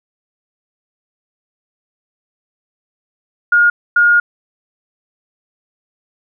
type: tone pair in turn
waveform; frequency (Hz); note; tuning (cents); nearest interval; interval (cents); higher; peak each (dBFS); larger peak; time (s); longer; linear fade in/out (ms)
sine; 1426 / 1426; F6 / F6; +36 / +36; unison; 0; neither; -7; neither; 3.52-3.7 / 3.96-4.2; second; 5
effects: none